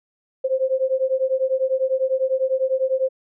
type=beating tone pair; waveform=sine; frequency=520 / 530 Hz; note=C5 / C5; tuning=-11 / +22 cents; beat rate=10 Hz; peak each=-21 dBFS; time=0.44-3.09 s; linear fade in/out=10 ms; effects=none